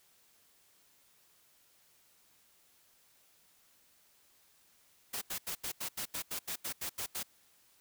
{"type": "noise bursts", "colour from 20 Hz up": "white", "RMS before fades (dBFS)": -38, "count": 13, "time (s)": [5.13, 7.232], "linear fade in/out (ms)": 10, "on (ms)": 86, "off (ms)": 82, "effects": ["white hiss -67 dBFS RMS until 7.8 s"]}